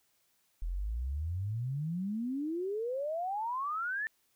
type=exponential sweep; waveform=sine; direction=up; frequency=40.14 to 1800 Hz; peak=-32 dBFS; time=0.62-4.07 s; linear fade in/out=0 ms; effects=white hiss -73 dBFS RMS until 4.35 s